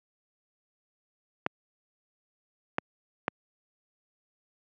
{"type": "clicks", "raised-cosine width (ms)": 0.5, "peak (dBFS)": -10, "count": 3, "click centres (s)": [1.464, 2.784, 3.281], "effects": ["high-pass 150 Hz 12 dB/octave"]}